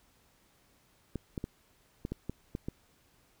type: clicks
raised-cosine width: 3 ms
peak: -22 dBFS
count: 8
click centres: 1.157 / 1.378 / 1.441 / 2.051 / 2.12 / 2.296 / 2.551 / 2.685 s
effects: pink hiss -67 dBFS RMS until 3.4 s

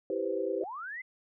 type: chord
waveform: sine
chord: C major seventh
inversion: first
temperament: equal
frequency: 329.6 / 392 / 493.9 / 523.3 Hz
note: E4 / G4 / B4 / C5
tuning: 0 / 0 / 0 / 0 cents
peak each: -37 / -33 / -35 / -35 dBFS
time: 0.1-0.64 s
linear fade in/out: 2 ms
type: linear sweep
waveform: sine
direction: up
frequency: 493.9 to 2093 Hz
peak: -37 dBFS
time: 0.59-1.02 s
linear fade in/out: 10 ms
effects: none

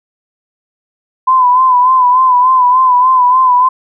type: tone with vibrato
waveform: sine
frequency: 1012 Hz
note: B5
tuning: 42 cents sharp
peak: -5 dBFS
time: 1.27-3.69 s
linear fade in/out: 10 ms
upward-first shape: sine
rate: 3.4 Hz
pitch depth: 52 cents each way
effects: none

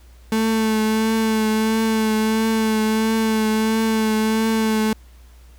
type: tone with vibrato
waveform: 35% pulse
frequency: 220 Hz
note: A3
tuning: in tune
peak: -15 dBFS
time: 0.32-4.93 s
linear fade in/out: 2 ms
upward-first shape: triangle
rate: 1.5 Hz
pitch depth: 28 cents each way
effects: added 60 Hz sine -43 dBFS peak until 5.58 s + pink hiss -55 dBFS RMS until 5.58 s

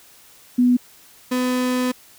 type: tone pair in turn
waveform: sine / 35% pulse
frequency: 246.9 / 251.7 Hz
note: B3 / B3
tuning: 0 / +33 cents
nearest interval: unison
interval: 33 cents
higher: second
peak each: -12 / -17 dBFS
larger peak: first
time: 0.58-0.77 / 1.31-1.92 s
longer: second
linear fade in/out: 10 ms
effects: white hiss -49 dBFS RMS until 2.18 s

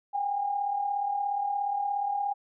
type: tone pair together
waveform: sine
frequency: 775 / 812 Hz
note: G5 / G#5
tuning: -20 / -39 cents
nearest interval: minor second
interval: 81 cents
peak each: -35 / -27 dBFS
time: 0.13-2.34 s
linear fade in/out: 20 ms
effects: none

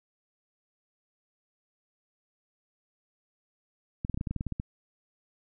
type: clicks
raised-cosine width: 5 ms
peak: -19 dBFS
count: 12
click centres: 4.049 / 4.097 / 4.144 / 4.175 / 4.211 / 4.272 / 4.31 / 4.363 / 4.409 / 4.467 / 4.523 / 4.599 s
effects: none

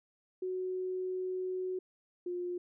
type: tone pair in turn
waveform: sine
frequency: 370 / 355.3 Hz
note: F#4 / F4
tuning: 0 / +30 cents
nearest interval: minor second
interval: 70 cents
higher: first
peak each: -33 / -34 dBFS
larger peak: first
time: 0.42-1.79 / 2.26-2.58 s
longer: first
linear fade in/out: 5 ms
effects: none

